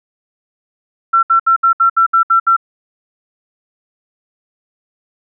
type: tone bursts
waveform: sine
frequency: 1350 Hz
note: E6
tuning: 41 cents sharp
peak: -7 dBFS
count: 9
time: 1.13-2.566 s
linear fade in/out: 10 ms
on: 100 ms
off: 67 ms
effects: none